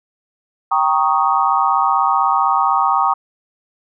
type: chord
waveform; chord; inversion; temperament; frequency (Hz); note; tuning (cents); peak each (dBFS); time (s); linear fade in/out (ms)
sine; Eb dominant seventh; first; equal; 784 / 932.3 / 1108.7 / 1244.5; G5 / Bb5 / Db6 / Eb6; 0 / 0 / 0 / 0; -18; 0.71-3.14; 10
effects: none